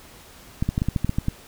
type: clicks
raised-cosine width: 5 ms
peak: -9 dBFS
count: 10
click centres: 0.625 / 0.69 / 0.779 / 0.819 / 0.886 / 0.962 / 1.046 / 1.094 / 1.185 / 1.284 s
effects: pink hiss -47 dBFS RMS until 1.47 s